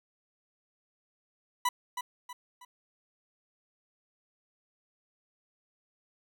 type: tone with echo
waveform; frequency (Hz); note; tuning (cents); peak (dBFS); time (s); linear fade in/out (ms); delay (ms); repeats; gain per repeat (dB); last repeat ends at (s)
40% pulse; 987.8; B5; 0; -24; 1.65-1.69; 5; 320; 3; -8; 2.65
effects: none